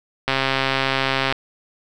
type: click train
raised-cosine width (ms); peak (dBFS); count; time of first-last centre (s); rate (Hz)
0.3; -3; 141; 0.28-1.325; 134
effects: none